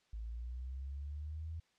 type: linear sweep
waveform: sine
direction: up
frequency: 53.6 to 82.41 Hz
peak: -40 dBFS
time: 0.13-1.6 s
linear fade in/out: 5 ms
effects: white hiss -74 dBFS RMS until 1.78 s + low-pass 5000 Hz 12 dB/octave